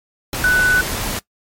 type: tone in noise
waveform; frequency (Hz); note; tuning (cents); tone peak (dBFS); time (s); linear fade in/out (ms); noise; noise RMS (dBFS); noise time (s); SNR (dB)
sine; 1491; F#6; +13; -11; 0.44-0.81; 2; pink; -23; 0.33-1.19; +9
effects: noise-tail reverb RT60 0.1 s tail -20 dB re dry + MP3 64 kbps